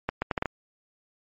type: accelerating click train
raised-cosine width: 0.5 ms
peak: -11 dBFS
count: 6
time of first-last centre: 0.09-0.457 s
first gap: 130 ms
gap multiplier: 0.71
effects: MP3 48 kbps